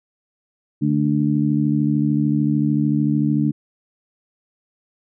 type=harmonic tone; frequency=73.42 Hz; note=D2; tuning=in tune; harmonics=2 / 3 / 4; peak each=-20 / -20 / -20 dBFS; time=0.81-3.52 s; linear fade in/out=20 ms; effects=none